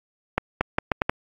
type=accelerating click train; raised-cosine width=0.5 ms; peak=-5 dBFS; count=6; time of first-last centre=0.38-1.095 s; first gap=230 ms; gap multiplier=0.76; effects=AAC 64 kbps